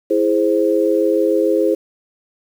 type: chord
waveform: sine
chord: E augmented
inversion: none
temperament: equal with one note detuned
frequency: 329.6 / 416.5 / 523.3 Hz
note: E4 / G#4 / B#4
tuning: 0 / +5 / 0 cents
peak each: -17 dBFS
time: 0.1-1.75 s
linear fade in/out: 10 ms
effects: 7-bit